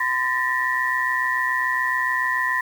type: tone cluster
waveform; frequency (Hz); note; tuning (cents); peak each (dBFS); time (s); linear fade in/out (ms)
sine; 1019 / 1784 / 1911; C6 / A6 / A#6; -46 / +23 / +43; -24; 0-2.61; 5
effects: 7-bit